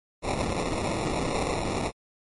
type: noise with sample-and-hold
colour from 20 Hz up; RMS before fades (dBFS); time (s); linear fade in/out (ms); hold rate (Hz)
violet; -28; 0.22-1.92; 50; 1575
effects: MP3 48 kbps